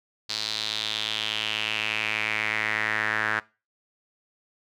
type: tone with band-pass filter sweep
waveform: sawtooth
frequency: 108.3 Hz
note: A2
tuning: 27 cents flat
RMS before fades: -28 dBFS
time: 0.29-3.4 s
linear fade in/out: 10 ms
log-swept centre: 4400 to 1600 Hz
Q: 4.4
effects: noise-tail reverb RT60 0.3 s tail -21 dB re dry